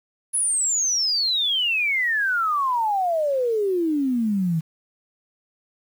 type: exponential sweep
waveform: sine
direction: down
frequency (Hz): 10548 to 155.56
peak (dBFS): -19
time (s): 0.33-4.61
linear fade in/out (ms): 20
effects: 8-bit